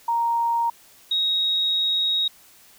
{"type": "tone pair in turn", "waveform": "sine", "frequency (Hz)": [932.3, 3777], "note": ["A#5", "A#7"], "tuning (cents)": [0, 22], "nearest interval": "2 octaves", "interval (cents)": 2422, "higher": "second", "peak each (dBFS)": -19, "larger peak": "neither", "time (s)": [[0.08, 0.7], [1.11, 2.28]], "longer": "second", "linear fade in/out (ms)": 5, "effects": ["white hiss -52 dBFS RMS until 2.78 s"]}